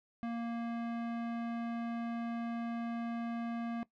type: tone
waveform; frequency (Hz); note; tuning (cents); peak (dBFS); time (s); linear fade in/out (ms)
square; 233.1; A#3; 0; -36; 0.23-3.83; 0
effects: noise-tail reverb RT60 0.1 s tail -19 dB re dry + low-pass 2000 Hz 12 dB/octave